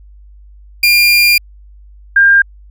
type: tone pair in turn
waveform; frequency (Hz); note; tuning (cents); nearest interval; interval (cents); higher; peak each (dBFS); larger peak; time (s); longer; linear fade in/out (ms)
30% pulse / sine; 2400 / 1601.8; D7 / G6; +37 / +37; perfect fifth; 700; first; -4; neither; 0.83-1.38 / 2.16-2.42; first; 5
effects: added 50 Hz sine -36 dBFS peak until 2.7 s